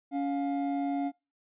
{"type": "tone pair together", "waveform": "triangle", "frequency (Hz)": [280.6, 707.1], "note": ["C#4", "F5"], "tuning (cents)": [21, 21], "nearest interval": "octave + major third", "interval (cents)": 1600, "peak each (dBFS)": [-27, -32], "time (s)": [0.11, 1.12], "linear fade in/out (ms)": 50, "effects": ["noise-tail reverb RT60 0.3 s tail -26 dB re dry", "resampled to 8000 Hz"]}